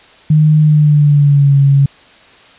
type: tone with pitch glide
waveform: sine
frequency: 153.5 to 139.14 Hz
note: D#3 to C#3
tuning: -23 to +7 cents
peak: -5 dBFS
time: 0.3-1.86 s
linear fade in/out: 5 ms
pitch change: -170 cents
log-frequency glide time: 0.6-1.57 s
effects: white hiss -42 dBFS RMS until 2.58 s + resampled to 8000 Hz